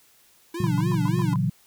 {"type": "tone with vibrato", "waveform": "square", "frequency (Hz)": 321.2, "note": "E4", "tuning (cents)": -45, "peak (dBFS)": -30, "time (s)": [0.54, 1.34], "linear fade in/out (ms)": 5, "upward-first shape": "sine", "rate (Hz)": 3.5, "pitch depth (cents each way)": 200}
{"type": "chord", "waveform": "sine", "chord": "F# dominant seventh", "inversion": "first", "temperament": "equal", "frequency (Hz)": [116.54, 138.59, 164.81, 185], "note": ["A#2", "C#3", "E3", "F#3"], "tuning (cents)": [0, 0, 0, 0], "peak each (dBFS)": -26, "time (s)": [0.6, 1.5], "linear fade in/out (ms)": 5}
{"type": "tone bursts", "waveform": "sine", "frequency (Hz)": 1005, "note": "B5", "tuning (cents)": 30, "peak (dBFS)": -30, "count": 6, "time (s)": [0.64, 1.358], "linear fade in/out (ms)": 0, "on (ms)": 28, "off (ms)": 110}
{"effects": ["white hiss -58 dBFS RMS until 1.66 s"]}